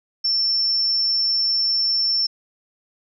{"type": "tone with amplitude modulation", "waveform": "sine", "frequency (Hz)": 5390, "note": "E8", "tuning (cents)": 38, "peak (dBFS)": -16, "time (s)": [0.24, 2.27], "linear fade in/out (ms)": 10, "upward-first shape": "sine", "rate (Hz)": 105, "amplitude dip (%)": 25, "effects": []}